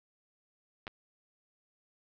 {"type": "clicks", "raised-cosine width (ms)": 0.3, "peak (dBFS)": -25, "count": 2, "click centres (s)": [0.869, 0.878], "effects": ["low-pass 5000 Hz 12 dB/octave"]}